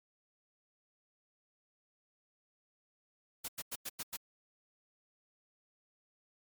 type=noise bursts; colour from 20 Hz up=white; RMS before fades=-40 dBFS; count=6; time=3.44-4.169 s; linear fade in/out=10 ms; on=44 ms; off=93 ms; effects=MP3 96 kbps